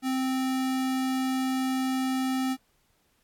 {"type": "tone", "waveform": "square", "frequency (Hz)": 261.1, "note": "C4", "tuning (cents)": -3, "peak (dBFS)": -26, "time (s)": [0.02, 2.57], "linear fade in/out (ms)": 50, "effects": ["pink hiss -69 dBFS RMS until 3.23 s", "AAC 64 kbps"]}